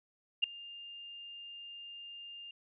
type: tone with ADSR envelope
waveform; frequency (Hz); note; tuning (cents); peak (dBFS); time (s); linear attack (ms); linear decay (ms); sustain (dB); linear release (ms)
sine; 2806; F7; +8; -22; 0.42-2.51; 19; 3; -23; 3
effects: none